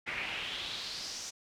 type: noise with band-pass filter sweep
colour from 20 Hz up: brown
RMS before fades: -39 dBFS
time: 0.06-1.31 s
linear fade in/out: 20 ms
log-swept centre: 2100 to 6300 Hz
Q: 3.7
effects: none

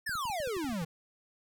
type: exponential sweep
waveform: square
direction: down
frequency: 1826 to 152.5 Hz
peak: -33 dBFS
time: 0.06-0.85 s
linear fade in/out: 10 ms
type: clicks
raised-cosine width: 5 ms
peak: -36 dBFS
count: 11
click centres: 0.094 / 0.154 / 0.254 / 0.3 / 0.402 / 0.474 / 0.567 / 0.645 / 0.694 / 0.727 / 0.819 s
effects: none

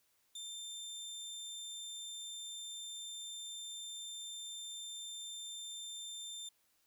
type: tone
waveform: 25% pulse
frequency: 3584 Hz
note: A7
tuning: 31 cents sharp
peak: -40 dBFS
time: 0.35-6.49 s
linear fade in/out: 5 ms
effects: white hiss -75 dBFS RMS until 6.86 s

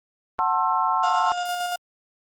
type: chord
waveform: sine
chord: F# half-diminished seventh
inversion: none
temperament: just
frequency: 740 / 888 / 1065.6 / 1332 Hz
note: F#5 / A5 / C6 / E6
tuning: 0 / +16 / +31 / +18 cents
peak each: -26 / -24 / -23 / -26 dBFS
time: 0.39-1.32 s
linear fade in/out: 0 ms
type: tone with tremolo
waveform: 35% pulse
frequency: 710 Hz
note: F5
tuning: 28 cents sharp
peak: -22 dBFS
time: 1.03-1.76 s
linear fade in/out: 5 ms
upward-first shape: square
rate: 8.7 Hz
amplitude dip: 30%
effects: Opus 24 kbps

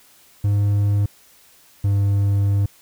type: tone pair in turn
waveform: triangle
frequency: 101.9 / 100.15 Hz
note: G#2 / G2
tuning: -32 / +38 cents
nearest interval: unison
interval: 30 cents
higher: first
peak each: -13 dBFS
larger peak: neither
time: 0.44-1.06 / 1.84-2.66 s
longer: second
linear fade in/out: 5 ms
effects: white hiss -52 dBFS RMS until 2.81 s

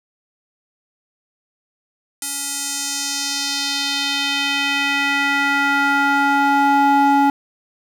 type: tone with band-pass filter sweep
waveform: square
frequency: 280.7 Hz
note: C#4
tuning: 22 cents sharp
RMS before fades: -18 dBFS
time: 2.22-7.3 s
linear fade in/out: 2 ms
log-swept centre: 9500 to 700 Hz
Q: 1.8
effects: 7-bit

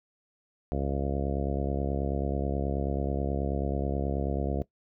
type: harmonic tone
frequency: 69.3 Hz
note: C#2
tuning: in tune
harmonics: 1 / 2 / 3 / 4 / 5 / 6 / 7 / 8 / 9 / 10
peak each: -31 / -34 / -36 / -37 / -38 / -39 / -39 / -40 / -41 / -41 dBFS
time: 0.72-4.62 s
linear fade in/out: 0 ms
effects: noise-tail reverb RT60 0.1 s tail -19 dB re dry

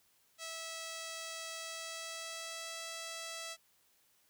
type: tone with pitch glide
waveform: 5% pulse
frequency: 653 to 658.7 Hz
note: E5 to E5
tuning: -17 to -1 cents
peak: -30 dBFS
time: 0.38-3.57 s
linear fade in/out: 50 ms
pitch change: +16 cents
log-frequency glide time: 1.54-2.83 s
effects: white hiss -71 dBFS RMS until 4.29 s

